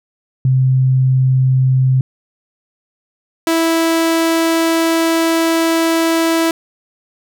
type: tone pair in turn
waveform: sine / sawtooth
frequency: 130.4 / 328.6 Hz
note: C3 / E4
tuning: -5 / -5 cents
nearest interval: octave + major third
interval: 1600 cents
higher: second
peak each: -9 / -8 dBFS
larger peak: second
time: 0.45-2.01 / 3.47-6.51 s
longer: second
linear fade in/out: 2 ms
effects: none